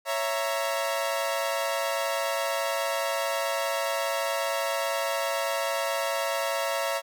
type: chord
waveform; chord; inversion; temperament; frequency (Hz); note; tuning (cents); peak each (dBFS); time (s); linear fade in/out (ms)
sawtooth; A# diminished; first; equal with one note detuned; 554.4 / 663.8 / 932.3; C#5 / E5 / A#5; 0 / +12 / 0; -26 / -26 / -29; 0.05-7.02; 50
effects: none